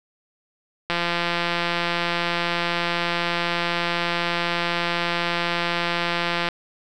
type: click train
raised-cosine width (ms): 0.3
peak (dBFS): -7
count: 962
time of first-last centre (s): 0.9-6.487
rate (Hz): 172
effects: none